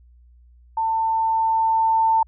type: tone with level ramp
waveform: sine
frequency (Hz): 895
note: A5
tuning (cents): +29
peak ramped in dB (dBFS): -19 to -14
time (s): 0.77-2.23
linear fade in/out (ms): 5
effects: added 60 Hz sine -48 dBFS peak until 2.27 s